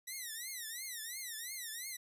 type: tone with vibrato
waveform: 5% pulse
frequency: 1938 Hz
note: B6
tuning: 33 cents flat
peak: -31 dBFS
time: 0.07-1.97 s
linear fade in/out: 10 ms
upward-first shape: triangle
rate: 2.9 Hz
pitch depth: 210 cents each way
effects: resampled to 32000 Hz